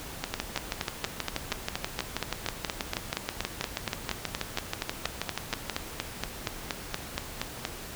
two click trains, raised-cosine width 0.2 ms, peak -11 / -11 dBFS, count 32 / 35, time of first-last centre 0.34-7.651 / 0.24-5.697 s, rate 4.24 / 6.23 Hz, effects pink hiss -41 dBFS RMS until 7.95 s

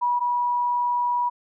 sine tone pair in turn, 971 / 971 Hz, B5 / B5, -30 / -30 cents, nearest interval unison, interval 0 cents, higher neither, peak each -19 / -20 dBFS, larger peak first, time 0.01-0.2 / 0.2-1.3 s, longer second, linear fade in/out 20 ms, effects none

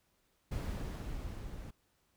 brown noise with level ramp, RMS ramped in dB -36 to -46 dBFS, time 0.51-1.71 s, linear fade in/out 10 ms, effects pink hiss -75 dBFS RMS until 2.16 s

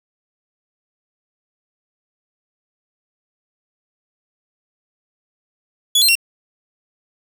sawtooth tone with pitch steps, 3403 / 4155 / 2739 Hz, G#7 / C8 / F7, +41 / -13 / -34 cents, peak -8 dBFS, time 5.95-6.154 s, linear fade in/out 5 ms, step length 68 ms, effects none

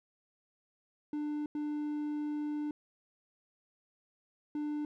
triangle tone bursts at uneven times, 297.6 Hz, D4, 23 cents sharp, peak -31 dBFS, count 3, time 1.13-1.46 / 1.55-2.71 / 4.55-4.85 s, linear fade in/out 2 ms, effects none

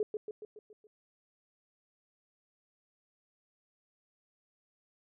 sine tone with echo, 424.9 Hz, G#4, 40 cents sharp, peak -27 dBFS, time 0-0.03 s, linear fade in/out 2 ms, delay 140 ms, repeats 6, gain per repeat -5 dB, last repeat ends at 0.87 s, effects none

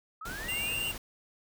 sine linear sweep, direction up, 1231 to 3029 Hz, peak -39 dBFS, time 0.21-0.89 s, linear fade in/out 5 ms
pink noise, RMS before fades -41 dBFS, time 0.25-0.98 s, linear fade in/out 5 ms
square tone, 2784 Hz, F7, 6 cents flat, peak -32 dBFS, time 0.48-0.92 s, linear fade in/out 10 ms
effects none

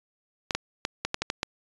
clicks, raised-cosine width 0.2 ms, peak -9 dBFS, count 8, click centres 0.508 / 0.55 / 0.851 / 1.05 / 1.144 / 1.22 / 1.301 / 1.431 s, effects resampled to 22050 Hz

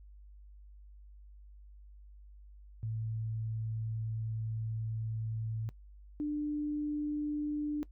sine tone pair in turn, 111.3 / 297.1 Hz, A2 / D4, +20 / +20 cents, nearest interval octave + perfect fourth, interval 1700 cents, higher second, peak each -34 / -31 dBFS, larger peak second, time 2.83-5.69 / 6.2-7.83 s, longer first, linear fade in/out 0 ms, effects noise-tail reverb RT60 0.1 s tail -20 dB re dry + added 50 Hz sine -51 dBFS peak until 7.91 s

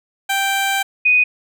15% pulse / sine tone pair in turn, 784 / 2489 Hz, G5 / D#7, 0 / 0 cents, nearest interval octave + minor sixth, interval 2000 cents, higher second, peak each -10 dBFS, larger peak neither, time 0.29-0.83 / 1.05-1.24 s, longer first, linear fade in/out 10 ms, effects none

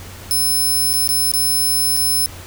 5% pulse tone with dropouts, 5250 Hz, E8, 8 cents flat, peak -9 dBFS, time 0.31-2.26 s, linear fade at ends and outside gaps 0 ms, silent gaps 0.931-0.937 / 1.075-1.09 / 1.316-1.337 / 1.967-1.972 s, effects added 90 Hz sine -36 dBFS peak until 2.46 s + pink hiss -37 dBFS RMS until 2.46 s

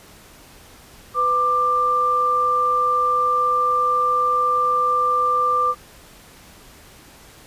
sine tone pair together, 500 / 1186 Hz, B4 / D6, +21 / +17 cents, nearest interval octave + minor third, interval 1496 cents, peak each -26 / -16 dBFS, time 1.14-5.75 s, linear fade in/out 50 ms, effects pink hiss -46 dBFS RMS until 7.46 s + resampled to 32000 Hz

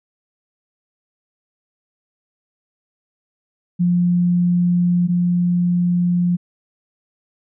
sine tone pair in turn, 176.1 / 176.1 Hz, F3 / F3, +15 / +15 cents, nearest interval unison, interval 0 cents, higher neither, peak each -13 / -14 dBFS, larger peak first, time 3.79-5.08 / 5.08-6.37 s, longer neither, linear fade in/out 20 ms, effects none

